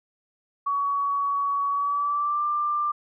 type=tone with pitch glide; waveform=sine; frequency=1127 to 1187.1 Hz; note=C#6 to D6; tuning=+28 to +18 cents; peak=-22 dBFS; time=0.66-2.92 s; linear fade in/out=10 ms; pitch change=+90 cents; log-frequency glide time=1.7-2.45 s; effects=none